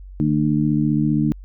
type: harmonic tone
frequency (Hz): 75.2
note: D2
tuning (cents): +42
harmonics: 2 / 3 / 4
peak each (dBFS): -20 / -20 / -20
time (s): 0.2-1.32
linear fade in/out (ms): 0
effects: added 47 Hz sine -35 dBFS peak until 1.44 s